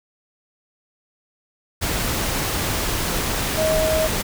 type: tone in noise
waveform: sine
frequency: 631 Hz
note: D#5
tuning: 24 cents sharp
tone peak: -18 dBFS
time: 3.57-4.08 s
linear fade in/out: 20 ms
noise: pink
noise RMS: -23 dBFS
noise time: 1.81-4.23 s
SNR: +2 dB
effects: none